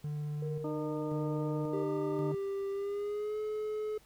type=tone with tremolo; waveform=triangle; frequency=148.7 Hz; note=D3; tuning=22 cents sharp; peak=-32 dBFS; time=0.04-2.35 s; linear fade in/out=5 ms; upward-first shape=square; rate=0.93 Hz; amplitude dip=50%
type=tone; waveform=sine; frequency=466.2 Hz; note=A#4; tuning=in tune; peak=-38 dBFS; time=0.42-1.84 s; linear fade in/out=5 ms
type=harmonic tone; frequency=304.1 Hz; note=D#4; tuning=40 cents flat; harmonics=1 / 2 / 3 / 4; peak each=-36 / -42 / -46 / -48 dBFS; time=0.64-2.32 s; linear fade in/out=5 ms
type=tone with pitch glide; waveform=triangle; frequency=394.4 to 427.6 Hz; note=G4 to A4; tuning=+11 to -49 cents; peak=-31 dBFS; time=1.73-3.98 s; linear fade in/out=5 ms; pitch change=+140 cents; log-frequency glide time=2.71-3.38 s
effects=pink hiss -63 dBFS RMS until 4.05 s